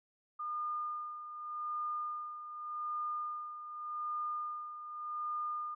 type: tone with tremolo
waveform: sine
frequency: 1214 Hz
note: D#6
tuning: 43 cents flat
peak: -34 dBFS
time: 0.39-5.75 s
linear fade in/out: 10 ms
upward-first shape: sine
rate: 0.85 Hz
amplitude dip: 65%
effects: none